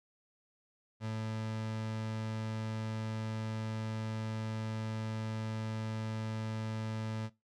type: tone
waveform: 30% pulse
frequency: 110 Hz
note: A2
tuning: in tune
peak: -33 dBFS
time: 1-7.3 s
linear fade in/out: 50 ms
effects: noise-tail reverb RT60 0.2 s tail -19 dB re dry + low-pass 6000 Hz 12 dB/octave